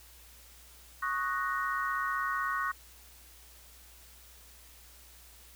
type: chord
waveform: sine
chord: D# minor seventh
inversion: third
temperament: equal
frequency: 1108.7 / 1244.5 / 1480 / 1864.7 Hz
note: C#6 / D#6 / F#6 / A#6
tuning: 0 / 0 / 0 / 0 cents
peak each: -33 / -37 / -35 / -37 dBFS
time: 1.02-2.72 s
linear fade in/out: 10 ms
effects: added 60 Hz sine -57 dBFS peak until 5.55 s + white hiss -56 dBFS RMS until 5.55 s